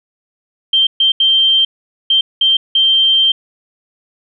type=tone bursts at uneven times; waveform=sine; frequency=3145 Hz; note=G7; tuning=5 cents sharp; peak=-8 dBFS; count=6; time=0.73-0.87 / 1-1.12 / 1.2-1.65 / 2.1-2.21 / 2.41-2.57 / 2.75-3.32 s; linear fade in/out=5 ms; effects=none